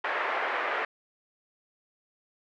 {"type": "band-pass noise", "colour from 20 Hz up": "white", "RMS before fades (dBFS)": -30, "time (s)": [0.04, 0.85], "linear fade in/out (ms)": 5, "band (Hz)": [430, 2000], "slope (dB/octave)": 24, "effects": []}